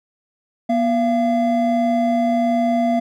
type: tone pair together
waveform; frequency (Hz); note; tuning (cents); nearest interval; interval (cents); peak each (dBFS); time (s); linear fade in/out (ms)
triangle; 241.1 / 682; B3 / F5; -41 / -41; octave + tritone; 1800; -16; 0.69-3; 10
effects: none